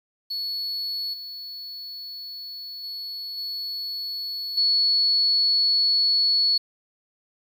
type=tone with level steps; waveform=triangle; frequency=4400 Hz; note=C#8; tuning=14 cents flat; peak=-25 / -33 / -30 / -27 / -14 dBFS; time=0.3-6.58 s; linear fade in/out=10 ms; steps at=1.13 / 2.83 / 3.37 / 4.57 s; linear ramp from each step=10 ms; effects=tanh soft clip ceiling -16 dBFS + 9-bit